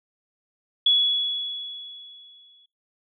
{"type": "tone with exponential decay", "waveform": "sine", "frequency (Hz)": 3382, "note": "G#7", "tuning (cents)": 31, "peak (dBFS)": -14, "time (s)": [0.86, 2.66], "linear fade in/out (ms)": 5, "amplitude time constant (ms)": 390, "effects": ["noise-tail reverb RT60 0.3 s tail -24 dB re dry"]}